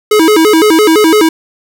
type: tone with vibrato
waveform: square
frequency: 370 Hz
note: F#4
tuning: in tune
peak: -5 dBFS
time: 0.11-1.29 s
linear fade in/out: 5 ms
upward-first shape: square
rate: 5.9 Hz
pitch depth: 240 cents each way
effects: none